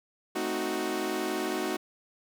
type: chord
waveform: sawtooth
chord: A diminished seventh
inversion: none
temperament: equal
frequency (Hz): 220 / 261.6 / 311.1 / 370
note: A3 / C4 / Eb4 / Gb4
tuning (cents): 0 / 0 / 0 / 0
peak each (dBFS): -34 / -34 / -30 / -28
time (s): 0.35-1.77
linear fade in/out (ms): 10
effects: none